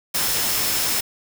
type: tone in noise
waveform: sine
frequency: 5274 Hz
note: E8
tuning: in tune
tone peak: -30 dBFS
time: 0.14-1.01 s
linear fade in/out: 10 ms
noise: white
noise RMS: -22 dBFS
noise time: 0.14-1.01 s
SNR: -11 dB
effects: none